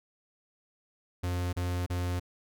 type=tone bursts; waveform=45% pulse; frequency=89.1 Hz; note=F2; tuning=35 cents sharp; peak=-29 dBFS; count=3; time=1.23-2.198 s; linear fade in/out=10 ms; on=300 ms; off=34 ms; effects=none